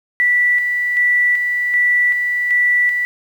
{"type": "tone with tremolo", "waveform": "sine", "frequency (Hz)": 1962, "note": "B6", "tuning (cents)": -12, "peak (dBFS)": -11, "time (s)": [0.2, 3.05], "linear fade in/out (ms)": 0, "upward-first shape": "square", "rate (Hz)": 1.3, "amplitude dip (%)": 40, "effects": ["7-bit"]}